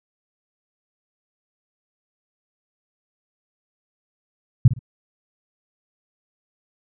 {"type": "tone with echo", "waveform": "sine", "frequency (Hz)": 123.47, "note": "B2", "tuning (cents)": 0, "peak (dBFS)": -5, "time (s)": [4.65, 4.68], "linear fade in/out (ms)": 5, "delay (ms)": 56, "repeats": 2, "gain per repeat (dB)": -13, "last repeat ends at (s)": 4.792, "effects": []}